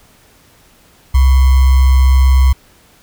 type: tone with sample-and-hold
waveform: sine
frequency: 65.5 Hz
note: C2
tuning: 2 cents sharp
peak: -5 dBFS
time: 1.14-2.53 s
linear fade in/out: 10 ms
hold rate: 1050 Hz
effects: pink hiss -48 dBFS RMS until 3.02 s